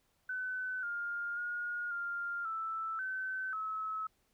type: tone with pitch steps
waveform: sine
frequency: 1510 / 1409 / 1433 / 1398 / 1321 / 1528 / 1293 Hz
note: F#6 / F6 / F6 / F6 / E6 / G6 / E6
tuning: +35 / +15 / +44 / +1 / +3 / -45 / -34 cents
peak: -35 dBFS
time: 0.29-4.07 s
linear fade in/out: 5 ms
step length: 540 ms
effects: pink hiss -75 dBFS RMS until 4.33 s